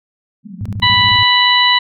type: band-pass noise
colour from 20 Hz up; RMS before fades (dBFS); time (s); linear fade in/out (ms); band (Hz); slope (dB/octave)
white; -31; 0.43-1.19; 50; 170 to 230; 96
type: tone bursts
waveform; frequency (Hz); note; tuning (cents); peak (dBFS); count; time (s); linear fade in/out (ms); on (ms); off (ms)
sine; 103.1; G#2; -12; -18; 9; 0.61-1.231; 0; 45; 27
type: harmonic tone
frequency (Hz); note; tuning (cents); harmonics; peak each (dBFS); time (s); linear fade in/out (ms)
987.8; B5; 0; 1 / 2 / 3 / 4; -14 / -14 / -14 / -14; 0.82-1.79; 10
effects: none